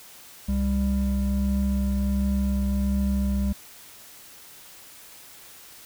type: tone pair together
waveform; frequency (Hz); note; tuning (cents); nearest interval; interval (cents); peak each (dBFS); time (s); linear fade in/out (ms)
triangle; 66.66 / 198.6; C2 / G3; +33 / +23; octave + perfect fifth; 1890; -22; 0.48-3.53; 10
effects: white hiss -47 dBFS RMS until 5.85 s